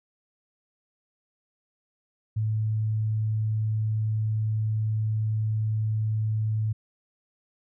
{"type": "tone", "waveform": "sine", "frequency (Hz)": 108.8, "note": "A2", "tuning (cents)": -19, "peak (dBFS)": -23, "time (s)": [2.36, 6.73], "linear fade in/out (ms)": 10, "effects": []}